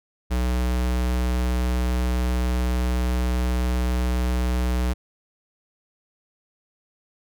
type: tone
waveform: square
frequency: 61.74 Hz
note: B1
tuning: in tune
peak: -21 dBFS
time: 0.3-4.94 s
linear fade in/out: 20 ms
effects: none